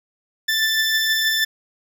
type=beating tone pair; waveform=20% pulse; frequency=1760 / 1766.3 Hz; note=A6 / A6; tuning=0 / +6 cents; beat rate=6.3 Hz; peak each=-22 / -13 dBFS; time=0.48-1.45 s; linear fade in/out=10 ms; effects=none